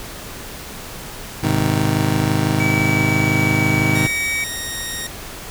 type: chord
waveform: 25% pulse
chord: Ab major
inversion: none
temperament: just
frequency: 103.83 / 129.78 / 155.74 Hz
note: Ab2 / C3 / Eb3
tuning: 0 / -14 / +2 cents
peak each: -17 dBFS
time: 1.43-4.07 s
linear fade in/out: 5 ms
type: tone with pitch glide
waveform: triangle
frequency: 2293 to 2277 Hz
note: D7 to C#7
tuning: -42 to +46 cents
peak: -18 dBFS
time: 2.6-4.44 s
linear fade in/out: 2 ms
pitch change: -12 cents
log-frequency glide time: 2.71-3.62 s
type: tone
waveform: 10% pulse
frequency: 1866 Hz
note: A#6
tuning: 1 cent sharp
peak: -16 dBFS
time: 3.95-5.07 s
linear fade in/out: 5 ms
effects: pink hiss -33 dBFS RMS until 5.5 s